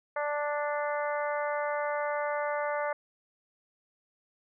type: harmonic tone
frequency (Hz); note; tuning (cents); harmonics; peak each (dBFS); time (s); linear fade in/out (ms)
293.7; D4; 0; 2 / 3 / 4 / 5 / 6 / 7; -31 / -35 / -37 / -39 / -41 / -42; 0.16-2.93; 5
effects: none